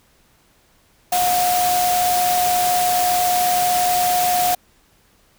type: tone in noise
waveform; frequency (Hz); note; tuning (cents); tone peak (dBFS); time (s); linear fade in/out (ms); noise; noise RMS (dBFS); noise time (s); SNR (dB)
sine; 720; F#5; -47; -16; 1.12-4.55; 5; white; -23; 1.12-4.55; +4
effects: pink hiss -57 dBFS RMS until 5.38 s